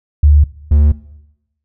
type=tone pair in turn; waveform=sine / triangle; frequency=73.6 / 73.6 Hz; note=D2 / D2; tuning=+4 / +4 cents; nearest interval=unison; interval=0 cents; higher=neither; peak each=-4 dBFS; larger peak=neither; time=0.23-0.44 / 0.71-0.92 s; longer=neither; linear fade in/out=5 ms; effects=noise-tail reverb RT60 0.9 s tail -19 dB re dry